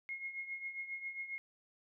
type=tone with tremolo; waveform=sine; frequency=2155 Hz; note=C#7; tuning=49 cents flat; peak=-37 dBFS; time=0.09-1.38 s; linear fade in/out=0 ms; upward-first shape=triangle; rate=7.4 Hz; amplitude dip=75%; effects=none